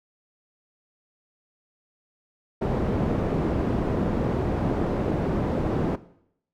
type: low-pass noise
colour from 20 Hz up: white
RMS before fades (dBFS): -25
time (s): 2.61-5.96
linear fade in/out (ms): 10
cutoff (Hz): 390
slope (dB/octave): 12
effects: noise-tail reverb RT60 0.7 s tail -17 dB re dry